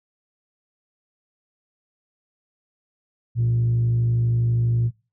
sine tone with frequency modulation, 117.5 Hz, A#2, 14 cents sharp, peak -16 dBFS, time 3.35-4.91 s, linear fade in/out 50 ms, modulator 52.3 Hz, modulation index 0.22, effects noise-tail reverb RT60 0.3 s tail -21 dB re dry + tanh soft clip ceiling -15 dBFS

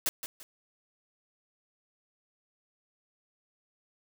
white noise with echo, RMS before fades -28 dBFS, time 0.06-0.09 s, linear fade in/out 0 ms, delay 170 ms, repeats 2, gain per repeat -10 dB, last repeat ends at 0.43 s, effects none

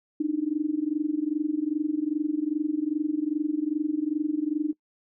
sine tone with amplitude modulation, 303.6 Hz, D#4, 42 cents flat, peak -20 dBFS, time 0.2-4.73 s, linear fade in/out 5 ms, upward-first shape sine, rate 22.5 Hz, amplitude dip 90%, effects noise-tail reverb RT60 0.1 s tail -23 dB re dry

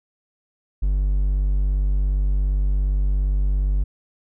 triangle tone, 48.67 Hz, G1, 12 cents flat, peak -15 dBFS, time 0.82-3.84 s, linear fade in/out 10 ms, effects none

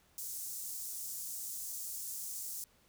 pink high-pass noise, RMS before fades -42 dBFS, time 0.18-2.64 s, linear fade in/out 0 ms, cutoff 6600 Hz, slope 24 dB/octave, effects pink hiss -68 dBFS RMS until 2.88 s

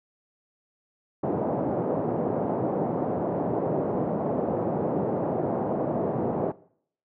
white band-pass noise, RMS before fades -27 dBFS, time 1.23-6.52 s, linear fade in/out 5 ms, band 120 to 680 Hz, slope 24 dB/octave, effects noise-tail reverb RT60 0.6 s tail -20 dB re dry

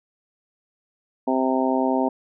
harmonic tone, 130.81 Hz, C3, in tune, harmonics 2 / 3 / 4 / 5 / 6 / 7, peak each -22 / -27 / -28 / -26 / -28 / -27 dBFS, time 1.27-2.09 s, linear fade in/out 10 ms, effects none

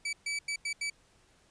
sawtooth tone bursts at uneven times, 2300 Hz, D7, 37 cents flat, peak -28 dBFS, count 5, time 0.05-0.13 / 0.26-0.39 / 0.48-0.56 / 0.65-0.73 / 0.81-0.9 s, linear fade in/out 5 ms, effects pink hiss -65 dBFS RMS until 1.5 s + resampled to 22050 Hz

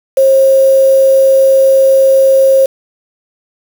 sine tone with quantisation, 536 Hz, C5, 42 cents sharp, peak -4 dBFS, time 0.17-2.66 s, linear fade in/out 5 ms, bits 4, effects none

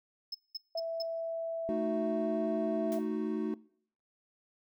triangle tone bursts, 5200 Hz, E8, 24 cents flat, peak -34 dBFS, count 4, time 0.32-1.024 s, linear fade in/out 5 ms, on 26 ms, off 200 ms
sine tone, 660 Hz, E5, 2 cents sharp, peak -32 dBFS, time 0.75-2.99 s, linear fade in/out 5 ms
triangle chord, D# diminished, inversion second, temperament equal, 220 / 311.1 / 370 Hz, A3 / D#4 / F#4, 0 / 0 / 0 cents, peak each -34 dBFS, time 1.69-3.54 s, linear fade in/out 0 ms
white noise with exponential decay, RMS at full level -45 dBFS, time 2.92-3.09 s, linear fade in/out 0 ms, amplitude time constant 36 ms
effects noise-tail reverb RT60 0.6 s tail -22 dB re dry

